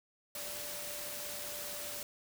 sine tone in noise, 587.3 Hz, D5, in tune, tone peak -49 dBFS, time 0.35-2.03 s, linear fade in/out 2 ms, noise white, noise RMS -42 dBFS, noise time 0.35-2.03 s, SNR -10 dB, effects none

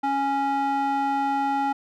square tone with band-pass filter, 276.8 Hz, C#4, 2 cents flat, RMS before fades -24 dBFS, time 0.03-1.73 s, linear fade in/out 10 ms, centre 850 Hz, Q 2.1, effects none

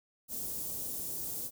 white band-stop noise, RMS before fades -38 dBFS, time 0.28-1.51 s, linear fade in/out 50 ms, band 450 to 8300 Hz, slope 12 dB/octave, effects none

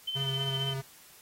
sine tone with tremolo, 3080 Hz, G7, 31 cents flat, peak -29 dBFS, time 0.07-0.74 s, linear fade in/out 10 ms, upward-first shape sine, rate 15 Hz, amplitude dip 55%
square tone with vibrato, 135.9 Hz, C#3, 34 cents flat, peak -33 dBFS, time 0.15-0.82 s, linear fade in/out 20 ms, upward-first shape sine, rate 4.4 Hz, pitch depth 18 cents each way
effects white hiss -55 dBFS RMS until 1.21 s + AAC 48 kbps

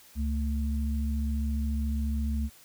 sine tone pair together, 69.3 / 222.2 Hz, C#2 / A3, 0 / +17 cents, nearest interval octave + minor sixth, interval 2017 cents, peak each -27 / -33 dBFS, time 0.15-2.5 s, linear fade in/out 50 ms, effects white hiss -55 dBFS RMS until 2.64 s

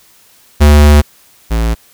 square tone pair in turn, 73.9 / 56.3 Hz, D2 / A1, +11 / +40 cents, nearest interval perfect fourth, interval 471 cents, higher first, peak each -3 / -11 dBFS, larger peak first, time 0.6-1.02 / 1.5-1.75 s, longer first, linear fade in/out 20 ms, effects white hiss -46 dBFS RMS until 1.93 s

